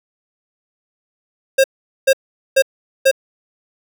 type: tone bursts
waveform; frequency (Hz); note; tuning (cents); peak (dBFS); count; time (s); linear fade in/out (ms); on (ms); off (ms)
square; 536; C5; +42; -9; 4; 1.58-3.114; 10; 61; 430
effects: none